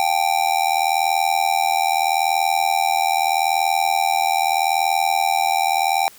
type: tone with amplitude modulation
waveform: square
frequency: 784 Hz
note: G5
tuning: in tune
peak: -13 dBFS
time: 0-6.08 s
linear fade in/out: 0 ms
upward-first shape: sine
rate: 80.8 Hz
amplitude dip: 95%
effects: white hiss -46 dBFS RMS until 6.18 s